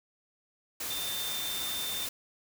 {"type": "tone in noise", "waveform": "sine", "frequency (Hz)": 3587, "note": "A7", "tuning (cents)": 33, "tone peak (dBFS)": -35, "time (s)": [0.9, 2.06], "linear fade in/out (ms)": 5, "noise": "white", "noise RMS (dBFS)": -36, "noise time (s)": [0.8, 2.09], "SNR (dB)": -2, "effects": []}